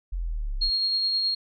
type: linear sweep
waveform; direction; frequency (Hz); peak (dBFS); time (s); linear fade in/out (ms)
sine; down; 44.82 to 30.32; -26; 0.12-0.7; 10
type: tone with tremolo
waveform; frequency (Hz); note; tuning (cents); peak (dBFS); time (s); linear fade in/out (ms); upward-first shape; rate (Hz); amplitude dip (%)
sine; 4265; C8; +32; -21; 0.61-1.35; 10; sine; 9.5; 25
effects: none